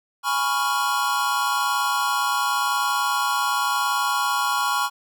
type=chord; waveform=square; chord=C# dominant seventh; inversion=second; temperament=equal; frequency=830.6 / 987.8 / 1108.7 / 1396.9 Hz; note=G#5 / B5 / C#6 / E#6; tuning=0 / 0 / 0 / 0 cents; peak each=-29 / -27 / -25 / -27 dBFS; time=0.23-4.9 s; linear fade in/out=50 ms; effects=none